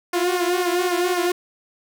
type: tone with flanger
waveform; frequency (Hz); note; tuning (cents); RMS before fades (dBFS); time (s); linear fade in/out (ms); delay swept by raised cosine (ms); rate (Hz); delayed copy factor
sawtooth; 355.8; F4; +32; -21; 0.13-1.32; 5; 0.25 to 4.75; 3.9; -0.75
effects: none